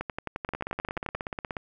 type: two click trains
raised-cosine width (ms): 0.5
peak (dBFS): -16 / -17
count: 14 / 19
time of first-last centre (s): 0.01-1.15 / 0.49-1.568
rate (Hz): 11.4 / 16.7
effects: none